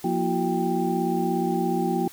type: tone cluster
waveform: sine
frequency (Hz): 177.3 / 236.6 / 334.5 / 371.4 / 789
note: F3 / A#3 / E4 / F#4 / G5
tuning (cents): +26 / +26 / +25 / +7 / +11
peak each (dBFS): -28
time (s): 0.04-2.08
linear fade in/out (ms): 5
effects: white hiss -47 dBFS RMS until 2.12 s